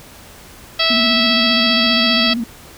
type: harmonic tone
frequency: 655 Hz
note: E5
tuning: 11 cents flat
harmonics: 1 / 2 / 3 / 4 / 5 / 6 / 7 / 8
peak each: -23 / -23 / -23 / -21 / -18 / -22 / -19 / -25 dBFS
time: 0.79-2.34 s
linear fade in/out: 10 ms
type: tone with vibrato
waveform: sine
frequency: 235.5 Hz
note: A#3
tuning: 18 cents sharp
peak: -18 dBFS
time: 0.9-2.44 s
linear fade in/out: 5 ms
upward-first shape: square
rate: 15 Hz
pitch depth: 62 cents each way
effects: pink hiss -40 dBFS RMS until 2.77 s